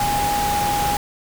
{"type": "tone in noise", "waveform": "sine", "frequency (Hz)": 822, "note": "G#5", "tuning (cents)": -18, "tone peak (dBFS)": -19, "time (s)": [0, 0.97], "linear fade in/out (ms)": 2, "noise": "pink", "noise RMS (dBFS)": -25, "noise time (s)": [0, 0.97], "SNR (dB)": 3, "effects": []}